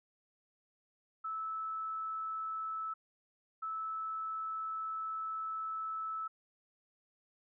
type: tone bursts at uneven times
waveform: sine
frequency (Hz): 1308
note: E6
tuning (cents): -14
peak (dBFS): -36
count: 2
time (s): 1.24-2.94 / 3.62-6.28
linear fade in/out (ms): 10
effects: none